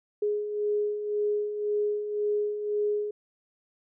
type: beating tone pair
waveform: sine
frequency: 415.3 / 417.2 Hz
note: G#4 / G#4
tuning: 0 / +8 cents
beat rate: 1.9 Hz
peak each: -34 / -26 dBFS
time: 0.22-3.11 s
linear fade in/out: 5 ms
effects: none